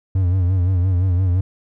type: tone with vibrato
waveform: triangle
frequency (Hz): 91.4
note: F#2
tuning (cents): -21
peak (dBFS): -12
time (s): 0.15-1.41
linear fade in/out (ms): 5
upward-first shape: sine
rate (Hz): 5.8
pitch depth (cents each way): 81
effects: none